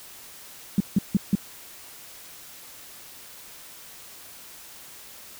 sine tone bursts, 196 Hz, G3, in tune, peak -15 dBFS, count 4, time 0.78-1.352 s, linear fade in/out 2 ms, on 23 ms, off 160 ms, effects white hiss -45 dBFS RMS until 5.39 s

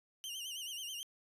sawtooth tone with vibrato, 2969 Hz, F#7, 5 cents sharp, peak -38 dBFS, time 0.24-1.03 s, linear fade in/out 0 ms, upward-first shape sine, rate 9.3 Hz, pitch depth 110 cents each way, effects resampled to 32000 Hz

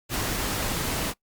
pink noise, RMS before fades -28 dBFS, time 0.09-1.14 s, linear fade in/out 50 ms, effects noise-tail reverb RT60 0.1 s tail -22 dB re dry + Opus 48 kbps

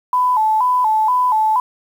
sine tone with vibrato, 932.3 Hz, A#5, in tune, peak -12 dBFS, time 0.13-1.6 s, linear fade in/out 2 ms, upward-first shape square, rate 2.1 Hz, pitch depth 120 cents each way, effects 7-bit

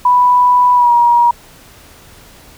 sine tone with pitch glide, 987.8 to 952.5 Hz, B5 to A#5, 0 to +37 cents, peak -6 dBFS, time 0.05-1.31 s, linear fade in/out 5 ms, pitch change -63 cents, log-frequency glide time 0.74-0.92 s, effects pink hiss -41 dBFS RMS until 2.57 s

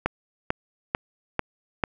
click train, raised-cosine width 0.5 ms, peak -7 dBFS, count 5, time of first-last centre 0.06-1.838 s, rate 2.25 Hz, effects none

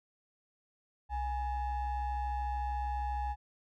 triangle ring-modulated tone, 446.5 Hz, A4, 25 cents sharp, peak -27 dBFS, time 1.09-3.36 s, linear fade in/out 50 ms, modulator 383 Hz, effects none

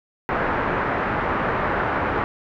white low-pass noise, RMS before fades -23 dBFS, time 0.29-2.24 s, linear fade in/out 0 ms, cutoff 1600 Hz, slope 24 dB/octave, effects none

